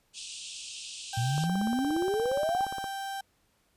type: band-pass noise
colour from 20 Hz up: pink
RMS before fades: -42 dBFS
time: 0.13-1.48 s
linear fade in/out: 50 ms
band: 2600 to 9100 Hz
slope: 96 dB/octave
type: tone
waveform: 35% pulse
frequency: 784 Hz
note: G5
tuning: in tune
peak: -32 dBFS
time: 1.13-3.21 s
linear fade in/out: 5 ms
type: exponential sweep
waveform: sine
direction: up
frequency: 113.2 to 817 Hz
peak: -26 dBFS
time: 1.17-2.65 s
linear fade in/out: 5 ms
type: click train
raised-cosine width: 1 ms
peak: -25 dBFS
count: 26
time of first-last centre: 1.38-2.842 s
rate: 17.1 Hz
effects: pink hiss -70 dBFS RMS until 3.76 s + resampled to 32000 Hz